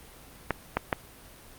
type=clicks; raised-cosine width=0.5 ms; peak=-9 dBFS; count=3; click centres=0.507 / 0.77 / 0.928 s; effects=pink hiss -50 dBFS RMS until 1.58 s + Opus 32 kbps

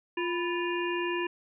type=harmonic tone with a mistuned harmonic; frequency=349.2 Hz; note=F4; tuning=in tune; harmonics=1 / 3 / 5 / 7 / 8; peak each=-30 / -35 / -37 / -38 / -39 dBFS; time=0.17-1.27 s; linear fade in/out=5 ms; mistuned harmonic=3; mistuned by=-100 cents; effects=none

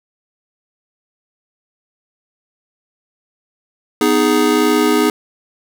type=chord; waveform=square; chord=G# minor; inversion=first; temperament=just; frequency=249.2 / 311.5 / 415.3 Hz; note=B3 / D#4 / G#4; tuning=+16 / +2 / 0 cents; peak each=-18 / -16 / -16 dBFS; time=4.01-5.1 s; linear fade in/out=2 ms; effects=none

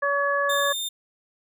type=harmonic tone; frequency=566 Hz; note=C#5; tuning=36 cents sharp; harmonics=1 / 2 / 3; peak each=-25 / -25 / -25 dBFS; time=0.02-0.73 s; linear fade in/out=10 ms
type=tone; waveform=sawtooth; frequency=3623 Hz; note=A7; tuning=50 cents sharp; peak=-24 dBFS; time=0.49-0.89 s; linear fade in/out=10 ms
effects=none

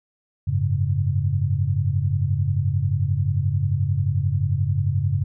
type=chord; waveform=sine; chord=F# suspended second; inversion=none; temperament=equal; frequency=92.5 / 103.83 / 138.59 Hz; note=F#2 / G#2 / C#3; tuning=0 / 0 / 0 cents; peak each=-23 dBFS; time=0.47-5.24 s; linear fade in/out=10 ms; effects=none

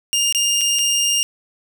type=tone with dropouts; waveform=20% pulse; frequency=2817 Hz; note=F7; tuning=14 cents sharp; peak=-11 dBFS; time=0.13-1.23 s; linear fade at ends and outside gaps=0 ms; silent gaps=0.325-0.348 / 0.61-0.614 / 0.787-0.791 s; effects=none

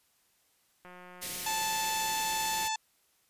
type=click train; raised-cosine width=0.5 ms; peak=-35 dBFS; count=326; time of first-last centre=0.85-2.656 s; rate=180 Hz
type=band-stop noise; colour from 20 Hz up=white; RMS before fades=-37 dBFS; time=1.21-2.69 s; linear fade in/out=20 ms; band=580 to 1800 Hz; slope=48 dB/octave
type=harmonic tone; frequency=877 Hz; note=A5; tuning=6 cents flat; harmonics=1 / 2 / 3 / 4 / 5 / 6 / 7 / 8 / 9; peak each=-32 / -41 / -40 / -40 / -42 / -46 / -42 / -41 / -47 dBFS; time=1.46-2.76 s; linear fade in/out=5 ms
effects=white hiss -70 dBFS RMS until 3.29 s + resampled to 32000 Hz

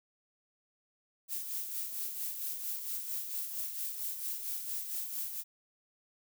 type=noise with tremolo; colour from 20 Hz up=violet; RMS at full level=-36 dBFS; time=1.28-5.44 s; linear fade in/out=50 ms; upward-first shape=sine; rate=4.4 Hz; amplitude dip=50%; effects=none

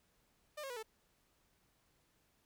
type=tone with pitch steps; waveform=sawtooth; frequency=601 / 541.7 / 488.2 / 440 Hz; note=D5 / C#5 / B4 / A4; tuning=+40 / -40 / -20 / 0 cents; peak=-39 dBFS; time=0.57-0.83 s; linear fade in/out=10 ms; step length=65 ms; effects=pink hiss -75 dBFS RMS until 2.45 s

